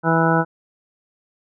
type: harmonic tone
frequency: 164 Hz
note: E3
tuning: 9 cents flat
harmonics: 1 / 2 / 3 / 4 / 5 / 6 / 8 / 9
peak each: -19 / -22 / -23 / -24 / -23 / -24 / -24 / -23 dBFS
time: 0.03-0.45 s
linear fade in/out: 50 ms
effects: none